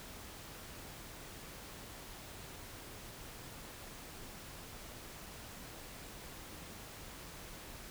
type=silence; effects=pink hiss -50 dBFS RMS until 7.9 s